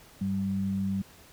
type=tone pair together; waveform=sine; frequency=98 / 194.2 Hz; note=G2 / G3; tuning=0 / -16 cents; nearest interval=octave; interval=1184 cents; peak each=-35 / -27 dBFS; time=0.21-1.02 s; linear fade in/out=5 ms; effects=pink hiss -54 dBFS RMS until 1.32 s